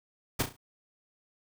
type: noise with echo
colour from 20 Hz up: pink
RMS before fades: -27 dBFS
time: 0.39-0.43 s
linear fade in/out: 10 ms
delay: 34 ms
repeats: 4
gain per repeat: -8 dB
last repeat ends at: 0.566 s
effects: none